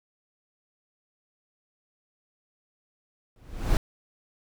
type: noise with exponential growth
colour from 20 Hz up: brown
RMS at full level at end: -17 dBFS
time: 3.36-3.77 s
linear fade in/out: 1 ms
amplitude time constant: 89 ms
effects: none